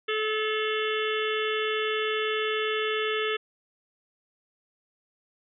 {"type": "harmonic tone with a mistuned harmonic", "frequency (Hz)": 432.5, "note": "A4", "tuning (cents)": -30, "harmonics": [1, 3, 4, 5, 6, 7, 8], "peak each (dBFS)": [-28, -33, -34, -35, -36, -36, -37], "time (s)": [0.08, 3.37], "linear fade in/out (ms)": 10, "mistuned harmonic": 6, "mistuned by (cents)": 77, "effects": []}